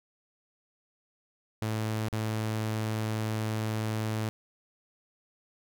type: tone with dropouts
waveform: sawtooth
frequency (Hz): 109.3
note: A2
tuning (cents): -11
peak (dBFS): -25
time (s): 1.62-4.29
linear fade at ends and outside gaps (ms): 0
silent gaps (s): 2.085-2.128
effects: none